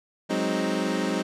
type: chord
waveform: 25% pulse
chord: Ab dominant seventh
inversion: third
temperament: equal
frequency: 185 / 207.7 / 261.6 / 311.1 Hz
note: Gb3 / Ab3 / C4 / Eb4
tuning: 0 / 0 / 0 / 0 cents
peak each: -26 dBFS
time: 0.29-1.23 s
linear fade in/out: 20 ms
effects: low-pass 8000 Hz 12 dB/octave